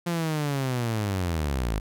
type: linear sweep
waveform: sawtooth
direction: down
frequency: 174.61 to 49.01 Hz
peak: -21 dBFS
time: 0.06-1.8 s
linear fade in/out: 10 ms
effects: none